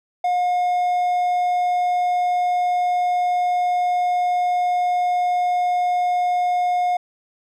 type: tone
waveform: triangle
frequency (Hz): 717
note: F5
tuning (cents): +45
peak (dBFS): -15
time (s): 0.24-6.97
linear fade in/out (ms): 5
effects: none